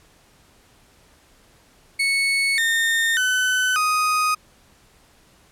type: tone with pitch steps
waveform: 35% pulse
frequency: 2210 / 1826.5 / 1509.5 / 1247.5 Hz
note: C#7 / A#6 / F#6 / D#6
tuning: -6 / -36 / +34 / +4 cents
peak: -16 dBFS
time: 1.99-4.35 s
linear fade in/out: 10 ms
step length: 590 ms
effects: pink hiss -55 dBFS RMS until 5.51 s + low-pass 12000 Hz 12 dB/octave